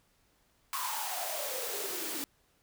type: noise with high-pass filter sweep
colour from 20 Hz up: white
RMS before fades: -36 dBFS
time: 0.73-2.24 s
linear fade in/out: 0 ms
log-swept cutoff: 1100 to 280 Hz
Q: 9.4
effects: pink hiss -70 dBFS RMS until 2.62 s